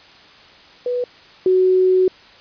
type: tone pair in turn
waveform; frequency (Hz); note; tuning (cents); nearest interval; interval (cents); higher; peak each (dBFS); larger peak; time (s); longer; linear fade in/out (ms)
sine; 492.5 / 371.4; B4 / F#4; -5 / +7; perfect fourth; 488; first; -18 / -11; second; 0.86-1.04 / 1.46-2.08; second; 2
effects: white hiss -45 dBFS RMS until 2.4 s + resampled to 11025 Hz